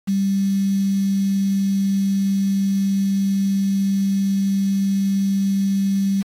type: tone with quantisation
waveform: sine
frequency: 196 Hz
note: G3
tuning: in tune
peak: -16 dBFS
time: 0.07-6.23 s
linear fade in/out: 20 ms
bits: 6
effects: AAC 48 kbps